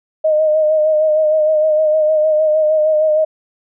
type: tone with vibrato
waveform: sine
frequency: 619 Hz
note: D#5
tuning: 9 cents flat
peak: -10 dBFS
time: 0.24-3.25 s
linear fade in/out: 10 ms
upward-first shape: sine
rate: 6.5 Hz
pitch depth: 33 cents each way
effects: none